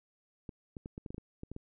clicks, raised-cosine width 3 ms, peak -29 dBFS, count 11, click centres 0.492 / 0.768 / 0.859 / 0.979 / 1.062 / 1.105 / 1.145 / 1.181 / 1.434 / 1.516 / 1.564 s, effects none

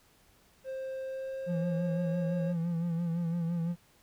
triangle tone with pitch glide, 528 to 541.3 Hz, C5 to C#5, +16 to -41 cents, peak -33 dBFS, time 0.64-2.55 s, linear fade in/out 50 ms, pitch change +43 cents, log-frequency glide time 1.04-2.09 s
triangle tone with vibrato, 169.2 Hz, E3, 45 cents sharp, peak -27 dBFS, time 1.46-3.76 s, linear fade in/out 50 ms, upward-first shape sine, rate 5.9 Hz, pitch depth 51 cents each way
effects pink hiss -64 dBFS RMS until 4.02 s

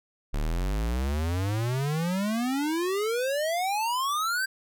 square exponential sweep, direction up, 34.77 to 1594 Hz, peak -26 dBFS, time 0.33-4.46 s, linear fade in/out 10 ms, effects none

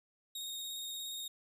sawtooth tone with vibrato, 3729 Hz, A#7, in tune, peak -37 dBFS, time 0.35-1.28 s, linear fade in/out 5 ms, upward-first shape square, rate 17 Hz, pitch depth 20 cents each way, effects none

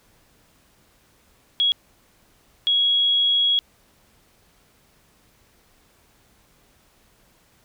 sine tone bursts at uneven times, 3322 Hz, G#7, in tune, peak -16 dBFS, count 2, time 1.6-1.72 / 2.67-3.59 s, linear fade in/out 0 ms, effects pink hiss -59 dBFS RMS until 7.64 s

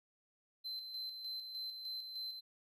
triangle tone with tremolo, 4079 Hz, C8, 45 cents flat, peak -39 dBFS, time 0.64-2.41 s, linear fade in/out 20 ms, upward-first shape square, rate 3.3 Hz, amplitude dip 45%, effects none

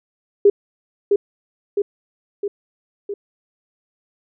sine tone with echo, 405.1 Hz, G#4, 43 cents flat, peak -7 dBFS, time 0.45-0.5 s, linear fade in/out 5 ms, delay 660 ms, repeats 4, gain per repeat -4 dB, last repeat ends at 3.14 s, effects none

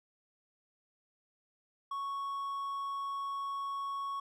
triangle tone, 1108.7 Hz, C#6, in tune, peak -33 dBFS, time 1.91-4.2 s, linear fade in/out 5 ms, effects none

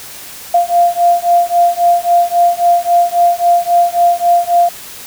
sine beating tone pair, 694 / 697.7 Hz, F5 / F5, -11 / -2 cents, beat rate 3.7 Hz, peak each -11 dBFS, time 0.54-4.69 s, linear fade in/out 5 ms, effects white hiss -31 dBFS RMS until 5.06 s

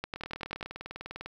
two click trains, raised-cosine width 0.3 ms, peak -18 / -24 dBFS, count 7 / 23, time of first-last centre 0.04-0.628 / 0.16-1.26 s, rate 10.2 / 20 Hz, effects 10-bit

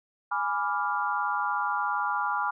sine chord, G# diminished seventh, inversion none, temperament equal, 830.6 / 987.8 / 1174.7 / 1396.9 Hz, G#5 / B5 / D6 / F6, 0 / 0 / 0 / 0 cents, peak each -31 dBFS, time 0.31-2.51 s, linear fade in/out 10 ms, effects none

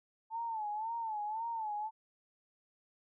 sine tone with vibrato, 880 Hz, A5, in tune, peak -35 dBFS, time 0.3-1.91 s, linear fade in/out 50 ms, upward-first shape sine, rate 1.9 Hz, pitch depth 100 cents each way, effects none

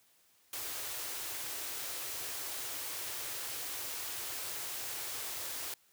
white band-stop noise, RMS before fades -40 dBFS, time 0.53-5.74 s, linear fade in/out 2 ms, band 130 to 280 Hz, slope 48 dB/octave, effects white hiss -68 dBFS RMS until 5.92 s + high-pass 80 Hz 12 dB/octave

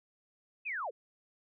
sine linear sweep, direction down, 2644 to 383.5 Hz, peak -34 dBFS, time 0.65-0.91 s, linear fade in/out 20 ms, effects none

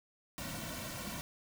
pink noise with comb filter, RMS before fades -42 dBFS, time 0.38-1.21 s, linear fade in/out 0 ms, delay 2.4 ms, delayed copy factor -0.9, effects none

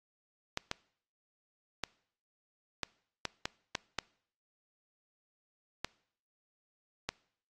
clicks, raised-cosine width 0.2 ms, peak -15 dBFS, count 10, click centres 0.574 / 0.714 / 1.837 / 2.833 / 3.253 / 3.455 / 3.752 / 3.987 / 5.846 / 7.09 s, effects noise-tail reverb RT60 0.6 s tail -24 dB re dry + AAC 32 kbps

